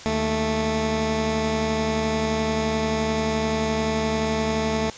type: tone pair together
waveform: 15% pulse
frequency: 77.18 / 220 Hz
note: D#2 / A3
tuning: -13 / 0 cents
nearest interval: octave + tritone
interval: 1813 cents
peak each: -22 / -16 dBFS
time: 0.06-4.9 s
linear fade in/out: 0 ms
effects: white hiss -40 dBFS RMS until 4.97 s + resampled to 16000 Hz